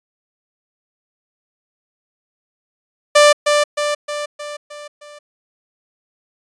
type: tone with echo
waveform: sawtooth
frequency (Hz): 590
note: D5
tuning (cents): +8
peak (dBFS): -3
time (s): 3.15-3.33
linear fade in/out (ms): 10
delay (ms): 310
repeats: 6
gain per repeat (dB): -5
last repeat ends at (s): 5.19
effects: resampled to 22050 Hz